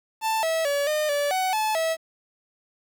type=tone with pitch steps; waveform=45% pulse; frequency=884 / 649 / 570 / 609 / 577 / 749 / 865 / 649 Hz; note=A5 / E5 / C#5 / D#5 / D5 / F#5 / A5 / E5; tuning=+8 / -27 / +48 / -37 / -31 / +21 / -30 / -27 cents; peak=-22 dBFS; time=0.21-1.97 s; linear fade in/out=50 ms; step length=220 ms; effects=9-bit